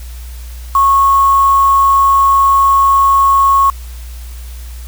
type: tone with quantisation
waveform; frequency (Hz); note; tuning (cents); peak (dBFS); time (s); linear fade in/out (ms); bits
sine; 1098; C#6; -17; -6; 0.75-3.7; 2; 4
effects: added 60 Hz sine -25 dBFS peak until 4.87 s + white hiss -39 dBFS RMS until 4.87 s